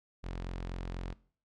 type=tone; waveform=sawtooth; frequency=44.09 Hz; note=F1; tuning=17 cents sharp; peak=-33 dBFS; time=0.23-1.14 s; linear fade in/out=20 ms; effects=noise-tail reverb RT60 0.5 s tail -21 dB re dry + low-pass 5000 Hz 12 dB/octave